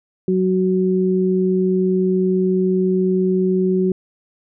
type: tone pair together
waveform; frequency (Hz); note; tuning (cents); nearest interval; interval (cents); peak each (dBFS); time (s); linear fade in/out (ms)
sine; 185.9 / 371.8; F#3 / F#4; +8 / +8; octave; 1200; -17; 0.28-3.92; 2
effects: none